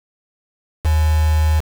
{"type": "tone with quantisation", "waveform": "sine", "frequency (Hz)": 77.78, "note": "D#2", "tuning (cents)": 0, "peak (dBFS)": -12, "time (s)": [0.84, 1.61], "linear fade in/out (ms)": 20, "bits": 4, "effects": []}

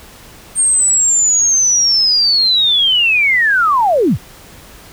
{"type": "linear sweep", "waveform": "sine", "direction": "down", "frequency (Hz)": [8680, 55.3], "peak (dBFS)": -9, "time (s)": [0.55, 4.18], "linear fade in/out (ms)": 50, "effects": ["pink hiss -39 dBFS RMS until 4.92 s"]}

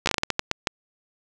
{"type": "slowing click train", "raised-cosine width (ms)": 0.2, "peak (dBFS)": -4, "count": 11, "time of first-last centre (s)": [0.06, 0.672], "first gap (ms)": 13, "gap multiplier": 1.32, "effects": []}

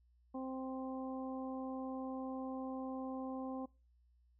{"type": "harmonic tone", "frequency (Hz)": 261.7, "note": "C4", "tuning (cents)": 0, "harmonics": [1, 2, 3, 4], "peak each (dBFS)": [-41, -47, -49, -52], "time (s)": [0.34, 3.66], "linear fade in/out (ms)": 10, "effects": ["noise-tail reverb RT60 0.3 s tail -23 dB re dry", "added 60 Hz sine -67 dBFS peak until 4.39 s"]}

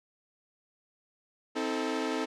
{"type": "chord", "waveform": "sawtooth", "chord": "A diminished", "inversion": "first", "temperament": "equal with one note detuned", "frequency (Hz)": [261.6, 318.8, 440], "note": ["C4", "Eb4", "A4"], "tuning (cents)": [0, 42, 0], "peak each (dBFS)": -30, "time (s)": [1.55, 2.26], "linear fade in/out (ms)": 20, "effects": ["low-pass 6000 Hz 12 dB/octave"]}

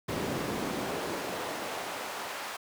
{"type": "noise with high-pass filter sweep", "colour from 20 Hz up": "brown", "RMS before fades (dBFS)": -35, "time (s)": [0.08, 2.57], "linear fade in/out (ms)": 10, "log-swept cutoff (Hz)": [200, 990], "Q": 0.79, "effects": []}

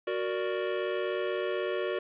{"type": "chord", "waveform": "square", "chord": "Gb augmented", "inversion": "none", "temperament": "equal", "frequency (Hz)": [370, 466.2, 587.3], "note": ["Gb4", "Bb4", "D5"], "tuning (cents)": [0, 0, 0], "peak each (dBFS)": [-33, -35, -35], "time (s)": [0.07, 1.99], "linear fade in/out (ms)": 5, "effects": ["resampled to 8000 Hz", "9-bit"]}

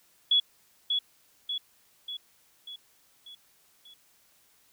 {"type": "tone with echo", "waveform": "sine", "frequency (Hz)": 3380, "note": "G#7", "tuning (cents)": 30, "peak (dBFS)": -19, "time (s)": [0.31, 0.4], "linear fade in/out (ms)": 5, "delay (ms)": 590, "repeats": 6, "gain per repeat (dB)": -5, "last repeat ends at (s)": 3.94, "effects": ["white hiss -64 dBFS RMS until 4.72 s"]}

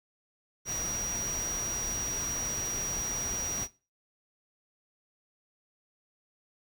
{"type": "tone in noise", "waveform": "sine", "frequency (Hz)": 5760, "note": "F#8", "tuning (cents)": -47, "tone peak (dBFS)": -31, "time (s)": [0.65, 3.68], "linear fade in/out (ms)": 50, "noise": "pink", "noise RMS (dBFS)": -39, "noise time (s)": [0.65, 3.68], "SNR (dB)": 5, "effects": ["noise-tail reverb RT60 0.3 s tail -18 dB re dry"]}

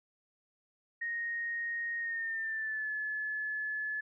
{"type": "tone with pitch glide", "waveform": "sine", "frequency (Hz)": [1864.7, 1719.8], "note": ["A#6", "A6"], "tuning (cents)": [0, -40], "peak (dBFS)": -33, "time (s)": [1.01, 4.01], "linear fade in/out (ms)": 10, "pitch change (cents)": -140, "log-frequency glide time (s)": [1.99, 2.91], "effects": []}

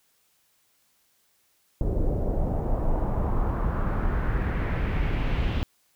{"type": "noise with low-pass filter sweep", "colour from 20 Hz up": "brown", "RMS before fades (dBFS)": -25, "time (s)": [1.81, 5.63], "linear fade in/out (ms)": 0, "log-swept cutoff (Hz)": [480, 3200], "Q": 2.1, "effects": ["white hiss -67 dBFS RMS until 5.95 s"]}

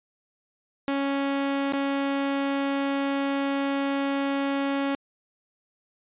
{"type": "tone with dropouts", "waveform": "sawtooth", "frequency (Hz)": 277.2, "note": "C#4", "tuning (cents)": 0, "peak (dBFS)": -20, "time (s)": [0.88, 4.95], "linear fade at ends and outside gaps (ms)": 0, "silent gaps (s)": [1.723, 1.734], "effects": ["resampled to 8000 Hz"]}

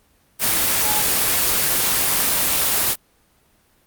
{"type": "tone in noise", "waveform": "sine", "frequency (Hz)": 846, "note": "G#5", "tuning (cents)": 32, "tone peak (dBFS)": -25, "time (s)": [0.82, 1.04], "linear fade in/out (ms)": 50, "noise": "white", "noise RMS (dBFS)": -18, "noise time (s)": [0.39, 2.96], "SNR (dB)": -10, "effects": ["pink hiss -59 dBFS RMS until 3.86 s", "Opus 24 kbps"]}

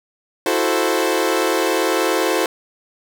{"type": "chord", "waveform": "sawtooth", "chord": "F# half-diminished seventh", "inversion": "third", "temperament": "equal", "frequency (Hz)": [329.6, 370, 440, 523.3], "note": ["E4", "F#4", "A4", "C5"], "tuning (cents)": [0, 0, 0, 0], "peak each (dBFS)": -18, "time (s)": [0.46, 2.46], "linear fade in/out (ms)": 2, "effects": []}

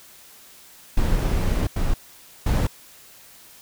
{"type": "noise bursts at uneven times", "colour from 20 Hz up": "brown", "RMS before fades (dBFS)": -20, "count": 3, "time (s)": [[0.97, 1.67], [1.76, 1.94], [2.46, 2.67]], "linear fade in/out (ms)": 5, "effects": ["white hiss -48 dBFS RMS until 3.61 s"]}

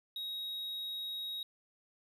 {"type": "tone", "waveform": "triangle", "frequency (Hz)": 3790, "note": "A#7", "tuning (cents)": 28, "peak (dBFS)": -36, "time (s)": [0.16, 1.43], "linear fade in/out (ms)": 2, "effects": []}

